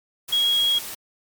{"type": "tone in noise", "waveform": "sine", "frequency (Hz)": 3302, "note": "G#7", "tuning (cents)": -11, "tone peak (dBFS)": -17, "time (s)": [0.32, 0.79], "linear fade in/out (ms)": 10, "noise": "white", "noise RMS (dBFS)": -34, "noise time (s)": [0.28, 0.95], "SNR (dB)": 14, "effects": ["MP3 96 kbps"]}